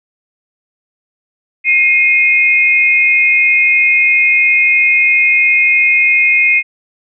sine tone pair together, 2136 / 2493 Hz, C7 / D#7, +35 / +3 cents, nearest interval minor third, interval 268 cents, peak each -10 dBFS, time 1.64-6.63 s, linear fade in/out 50 ms, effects none

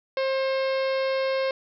harmonic tone with a mistuned harmonic, 532 Hz, C5, 29 cents sharp, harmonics 1 / 2 / 3 / 4 / 5 / 6 / 7 / 8 / 9 / 10, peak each -23 / -34 / -37 / -36 / -40 / -44 / -43 / -42 / -46 / -48 dBFS, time 0.17-1.51 s, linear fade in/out 2 ms, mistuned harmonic 4, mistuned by +15 cents, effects none

